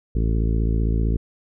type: harmonic tone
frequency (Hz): 55.5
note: A1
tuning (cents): +16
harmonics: 1 / 2 / 3 / 4 / 5 / 6 / 7 / 8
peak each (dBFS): -19 / -25 / -29 / -31 / -33 / -35 / -36 / -37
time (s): 0.15-1.17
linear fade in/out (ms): 5
effects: none